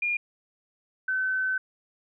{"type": "tone pair in turn", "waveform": "sine", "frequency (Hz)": [2419, 1523.9], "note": ["D#7", "G6"], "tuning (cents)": [-49, -49], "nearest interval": "minor sixth", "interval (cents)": 800, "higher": "first", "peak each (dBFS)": -24, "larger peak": "neither", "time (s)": [[0.02, 0.17], [1.08, 1.58]], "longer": "second", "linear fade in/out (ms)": 5, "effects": []}